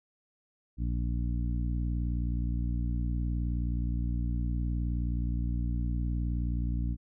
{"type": "harmonic tone", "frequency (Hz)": 59.3, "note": "A#1", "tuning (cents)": 30, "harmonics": [1, 2, 3, 4, 5], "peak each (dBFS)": [-29, -35, -39, -41, -43], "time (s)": [0.77, 6.97], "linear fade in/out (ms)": 50, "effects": []}